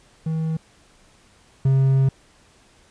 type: tone pair in turn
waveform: triangle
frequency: 160 / 134.29 Hz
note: D#3 / C3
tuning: +49 / +45 cents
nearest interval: minor third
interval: 304 cents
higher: first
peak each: -19 / -12 dBFS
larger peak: second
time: 0.26-0.57 / 1.65-2.09 s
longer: second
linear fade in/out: 5 ms
effects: pink hiss -55 dBFS RMS until 2.9 s + resampled to 22050 Hz